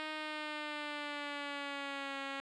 5% pulse tone with pitch glide, 309.7 to 274.3 Hz, D#4 to C#4, -8 to -18 cents, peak -27 dBFS, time 0-2.4 s, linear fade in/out 0 ms, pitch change -210 cents, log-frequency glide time 0.11-2.18 s, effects low-pass 4000 Hz 12 dB/octave

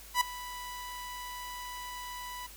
sawtooth tone with ADSR envelope, 987.8 Hz, B5, in tune, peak -18 dBFS, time 0.14-2.47 s, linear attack 69 ms, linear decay 7 ms, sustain -18 dB, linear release 10 ms, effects added 50 Hz sine -53 dBFS peak until 2.56 s + white hiss -51 dBFS RMS until 2.56 s

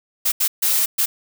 blue noise bursts at uneven times, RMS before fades -18 dBFS, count 4, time 0.25-0.32 / 0.4-0.48 / 0.62-0.86 / 0.98-1.06 s, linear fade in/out 10 ms, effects none

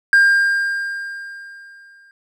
triangle tone with exponential decay, 1602 Hz, G6, 37 cents sharp, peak -5 dBFS, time 0.13-2.11 s, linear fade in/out 1 ms, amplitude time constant 430 ms, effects tanh soft clip ceiling -1 dBFS

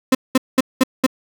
35% pulse tone bursts, 260.2 Hz, C4, 9 cents flat, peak -8 dBFS, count 5, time 0.12-1.065 s, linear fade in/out 5 ms, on 29 ms, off 200 ms, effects none

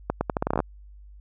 accelerating click train, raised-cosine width 1 ms, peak -9 dBFS, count 12, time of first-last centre 0.1-0.603 s, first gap 110 ms, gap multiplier 0.8, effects added 50 Hz sine -44 dBFS peak until 1.2 s

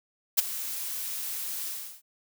blue noise with ADSR envelope, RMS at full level -18 dBFS, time 0.37-2.02 s, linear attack 20 ms, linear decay 14 ms, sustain -16 dB, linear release 350 ms, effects none

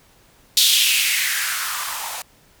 violet noise with band-pass filter sweep, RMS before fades -20 dBFS, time 0.57-2.22 s, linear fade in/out 2 ms, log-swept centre 3800 to 750 Hz, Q 3.5, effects pink hiss -54 dBFS RMS until 2.6 s

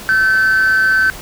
sine tone with amplitude modulation, 1536 Hz, G6, 36 cents flat, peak -5 dBFS, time 0.09-1.1 s, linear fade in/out 0 ms, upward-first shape sine, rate 204 Hz, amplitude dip 60%, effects tanh soft clip ceiling -7 dBFS + pink hiss -32 dBFS RMS until 1.21 s

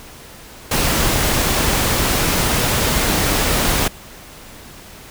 pink noise, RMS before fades -17 dBFS, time 0.71-3.88 s, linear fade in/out 5 ms, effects pink hiss -39 dBFS RMS until 5.1 s

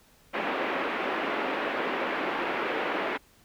pink band-pass noise, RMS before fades -30 dBFS, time 0.33-3.18 s, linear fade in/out 20 ms, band 280 to 2600 Hz, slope 24 dB/octave, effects pink hiss -60 dBFS RMS until 3.44 s

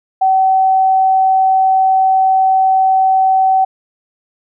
sine tone, 762 Hz, G5, 49 cents flat, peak -8 dBFS, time 0.21-3.65 s, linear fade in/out 10 ms, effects none

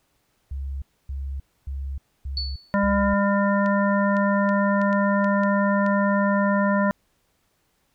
sine tone bursts, 68.3 Hz, C#2, 25 cents flat, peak -27 dBFS, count 5, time 0.51-3.14 s, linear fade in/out 5 ms, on 310 ms, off 270 ms
sine tone with exponential decay, 4453 Hz, C#8, 7 cents sharp, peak -23 dBFS, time 2.37-2.76 s, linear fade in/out 2 ms, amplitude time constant 84 ms
harmonic tone, 200.5 Hz, G3, 39 cents sharp, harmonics 1 / 3 / 5 / 7 / 9, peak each -20 / -24 / -26 / -30 / -30 dBFS, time 2.74-6.91 s, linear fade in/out 0 ms
clicks, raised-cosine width 0.2 ms, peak -23 dBFS, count 8, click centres 3.661 / 4.168 / 4.491 / 4.816 / 4.929 / 5.244 / 5.435 / 5.864 s
effects pink hiss -68 dBFS RMS until 7.94 s

